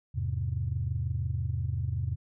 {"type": "chord", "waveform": "sine", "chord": "E augmented", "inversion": "none", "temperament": "just", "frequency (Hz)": [82.41, 103.01, 128.76], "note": ["E2", "G#2", "B#2"], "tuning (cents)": [0, -14, -27], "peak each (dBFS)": -32, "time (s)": [0.14, 2.16], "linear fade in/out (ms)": 20, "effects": ["tanh soft clip ceiling -19 dBFS"]}